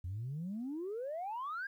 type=exponential sweep; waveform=sine; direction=up; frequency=84.2 to 1651 Hz; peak=-36 dBFS; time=0.04-1.67 s; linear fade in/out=5 ms; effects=tanh soft clip ceiling -34 dBFS + 12-bit